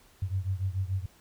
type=beating tone pair; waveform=sine; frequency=92.5 / 99.4 Hz; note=F#2 / G2; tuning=0 / +25 cents; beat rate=6.9 Hz; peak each=-30 / -32 dBFS; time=0.22-1.06 s; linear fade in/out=5 ms; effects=pink hiss -60 dBFS RMS until 1.2 s